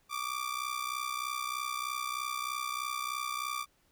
sawtooth ring-modulated tone, 1174.7 Hz, D6, in tune, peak -27 dBFS, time 0.09-3.66 s, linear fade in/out 50 ms, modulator 31.6 Hz, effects pink hiss -70 dBFS RMS until 3.91 s

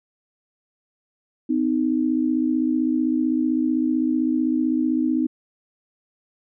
sine tone pair together, 255.4 / 311.1 Hz, C4 / D#4, -42 / 0 cents, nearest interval minor third, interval 342 cents, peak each -21 dBFS, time 1.49-5.27 s, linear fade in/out 10 ms, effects none

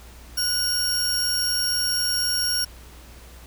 sawtooth tone pair together, 1471 / 5554 Hz, F#6 / F8, -11 / -10 cents, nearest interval octave + major seventh, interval 2301 cents, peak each -28 / -19 dBFS, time 0.37-2.65 s, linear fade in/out 10 ms, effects added 60 Hz sine -43 dBFS peak until 3.46 s + pink hiss -48 dBFS RMS until 3.46 s

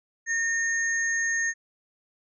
sine tone pair together, 1830 / 6467 Hz, A#6 / G#8, -32 / -47 cents, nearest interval octave + minor seventh, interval 2185 cents, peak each -24 / -31 dBFS, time 0.26-1.54 s, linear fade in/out 50 ms, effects none

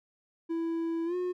triangle tone with pitch glide, 330.9 to 360.8 Hz, E4 to F#4, +7 to -44 cents, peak -27 dBFS, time 0.49-1.33 s, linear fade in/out 20 ms, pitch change +149 cents, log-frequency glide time 1.05-1.15 s, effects none

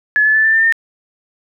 sine tone with pitch steps, 1709 / 1729.9 / 1751 / 1772.3 / 1794 / 1815.9 Hz, G#6 / A6 / A6 / A6 / A6 / A#6, +49 / -30 / -9 / +12 / +33 / -46 cents, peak -9 dBFS, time 0.16-0.724 s, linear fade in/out 0 ms, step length 94 ms, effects none

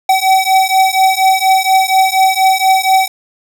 square beating tone pair, 760 / 764.2 Hz, F#5 / G5, +46 / -44 cents, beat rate 4.2 Hz, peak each -12 dBFS, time 0.09-3.08 s, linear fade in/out 5 ms, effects none

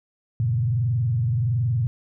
sine tone with frequency modulation, 118.7 Hz, A#2, 32 cents sharp, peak -19 dBFS, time 0.4-1.87 s, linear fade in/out 0 ms, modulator 21.4 Hz, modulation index 0.79, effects none

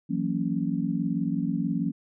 sine chord, F# dominant seventh, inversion third, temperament just, 166.5 / 185 / 231.2 / 277.5 Hz, E3 / F#3 / A#3 / C#4, +18 / 0 / -14 / +2 cents, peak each -30 dBFS, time 0.09-1.92 s, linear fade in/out 20 ms, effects none

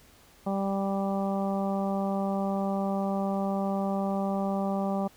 harmonic tone, 196 Hz, G3, in tune, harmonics 1 / 2 / 3 / 4 / 5 / 6, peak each -28 / -37 / -33 / -34 / -42 / -41 dBFS, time 0.46-5.08 s, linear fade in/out 10 ms, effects pink hiss -57 dBFS RMS until 5.16 s

